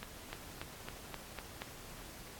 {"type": "accelerating click train", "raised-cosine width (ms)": 0.3, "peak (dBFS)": -25, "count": 7, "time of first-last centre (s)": [0.03, 1.619], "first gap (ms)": 300, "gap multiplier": 0.95, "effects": ["pink hiss -51 dBFS RMS until 2.39 s", "AAC 64 kbps"]}